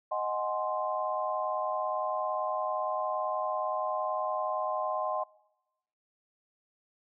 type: chord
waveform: sine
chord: Ab dominant seventh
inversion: second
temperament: equal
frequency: 622.3 / 740 / 830.6 / 1046.5 Hz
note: Eb5 / Gb5 / Ab5 / C6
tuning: 0 / 0 / 0 / 0 cents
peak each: -33 / -35 / -38 / -33 dBFS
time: 0.11-5.24 s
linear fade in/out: 10 ms
effects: noise-tail reverb RT60 1.0 s tail -24 dB re dry